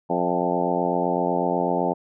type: harmonic tone with a mistuned harmonic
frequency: 88 Hz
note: F2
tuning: 14 cents sharp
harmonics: 2 / 3 / 4 / 5 / 6 / 7 / 8 / 9 / 10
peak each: -29 / -29 / -29 / -29 / -29 / -29 / -29 / -29 / -29 dBFS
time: 0.09-1.94 s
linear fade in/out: 20 ms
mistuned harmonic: 8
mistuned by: -23 cents
effects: none